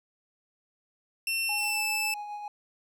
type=tone with pitch glide; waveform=sawtooth; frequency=2700 to 2638 Hz; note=E7 to E7; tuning=+41 to +1 cents; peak=-24 dBFS; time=1.27-2.14 s; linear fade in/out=2 ms; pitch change=-40 cents; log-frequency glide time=1.57-1.83 s
type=tone with tremolo; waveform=triangle; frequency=830.6 Hz; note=G#5; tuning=in tune; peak=-32 dBFS; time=1.49-2.48 s; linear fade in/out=2 ms; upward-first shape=sine; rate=7.4 Hz; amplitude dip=35%
effects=none